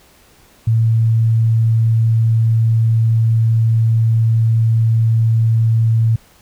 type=tone; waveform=sine; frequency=113.1 Hz; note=A2; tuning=48 cents sharp; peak=-10 dBFS; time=0.67-6.16 s; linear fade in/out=5 ms; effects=pink hiss -49 dBFS RMS until 6.41 s